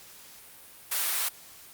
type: high-pass noise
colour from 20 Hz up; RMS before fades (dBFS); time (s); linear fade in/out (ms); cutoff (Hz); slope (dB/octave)
white; -28; 0.91-1.29; 10; 830; 12
effects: white hiss -50 dBFS RMS until 1.73 s + Opus 48 kbps